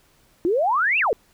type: exponential two-way sweep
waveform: sine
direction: up then down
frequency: 323.6 to 2800 to 397.3 Hz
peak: -17 dBFS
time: 0.45-1.13 s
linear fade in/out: 0 ms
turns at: 0.99 s
effects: pink hiss -59 dBFS RMS until 1.33 s